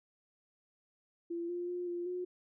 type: tone with pitch steps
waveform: sine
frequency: 340.6 / 351.1 / 355.2 / 348.6 / 360.5 Hz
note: F4 / F4 / F4 / F4 / F#4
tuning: -43 / +9 / +29 / -3 / -45 cents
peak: -35 dBFS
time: 1.3-2.25 s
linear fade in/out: 10 ms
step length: 190 ms
effects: none